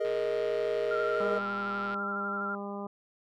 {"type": "chord", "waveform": "triangle", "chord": "Ab suspended second", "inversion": "none", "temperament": "just", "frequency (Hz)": [415.3, 467.2, 623], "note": ["Ab4", "Bb4", "Eb5"], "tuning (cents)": [0, 4, 2], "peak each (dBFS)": -30, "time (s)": [0, 1.39], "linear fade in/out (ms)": 10}
{"type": "click train", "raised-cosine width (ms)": 0.3, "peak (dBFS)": -28, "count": 230, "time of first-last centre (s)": [0.05, 1.943], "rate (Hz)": 121}
{"type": "tone with vibrato", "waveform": "sine", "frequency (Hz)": 1376, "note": "F6", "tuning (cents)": -26, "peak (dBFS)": -32, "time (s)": [0.91, 2.55], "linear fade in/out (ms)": 2, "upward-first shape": "sine", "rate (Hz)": 12, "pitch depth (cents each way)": 36}
{"type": "harmonic tone", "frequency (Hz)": 201.3, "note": "G3", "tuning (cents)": 46, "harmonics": [1, 2, 3, 4, 5, 6], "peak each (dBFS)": [-38, -41, -43, -44, -45, -46], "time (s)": [1.2, 2.87], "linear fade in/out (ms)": 5}
{"effects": []}